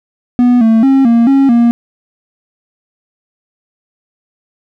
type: tone with pitch steps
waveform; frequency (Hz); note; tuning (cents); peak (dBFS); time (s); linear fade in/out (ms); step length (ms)
triangle; 245.3 / 224 / 269.7 / 232.9 / 273.2 / 235.8; B3 / A3 / C#4 / A#3 / C#4 / A#3; -12 / +31 / -47 / -1 / -25 / +20; -3; 0.39-1.71; 0; 220
effects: none